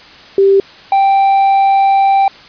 sine / triangle tone pair in turn, 392 / 784 Hz, G4 / G5, 0 / 0 cents, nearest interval octave, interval 1200 cents, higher second, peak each -5 dBFS, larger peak neither, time 0.38-0.6 / 0.92-2.28 s, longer second, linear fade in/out 2 ms, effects white hiss -37 dBFS RMS until 2.48 s + resampled to 11025 Hz

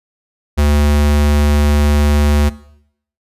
square tone, 73.42 Hz, D2, in tune, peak -10 dBFS, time 0.57-2.5 s, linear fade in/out 20 ms, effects noise-tail reverb RT60 0.7 s tail -18 dB re dry + resampled to 32000 Hz

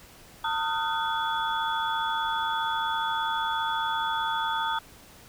sine tone cluster, 903 / 1252 / 1420 / 1515 / 3415 Hz, A5 / D#6 / F6 / F#6 / G#7, +45 / +10 / +28 / +40 / +48 cents, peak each -28 / -32 / -36 / -35 / -34 dBFS, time 0.44-4.79 s, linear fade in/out 5 ms, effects pink hiss -51 dBFS RMS until 5.28 s

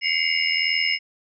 sine tone cluster, 2073 / 2155 / 2237 / 2839 / 5190 Hz, C7 / C#7 / C#7 / F7 / E8, -17 / -49 / +15 / +28 / -28 cents, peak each -26 dBFS, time 0.01-0.99 s, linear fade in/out 50 ms, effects none

